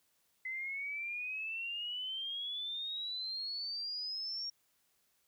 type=exponential sweep; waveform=sine; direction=up; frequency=2037 to 5588 Hz; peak=-37 dBFS; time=0.45-4.5 s; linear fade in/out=5 ms; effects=white hiss -75 dBFS RMS until 5.27 s